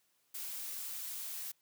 blue noise, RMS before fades -42 dBFS, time 0.34-1.52 s, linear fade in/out 10 ms, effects white hiss -75 dBFS RMS until 1.61 s + high-pass 80 Hz 12 dB/octave

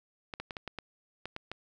clicks, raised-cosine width 0.3 ms, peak -22 dBFS, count 9, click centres 0.338 / 0.4 / 0.508 / 0.568 / 0.677 / 0.787 / 1.256 / 1.364 / 1.516 s, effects none

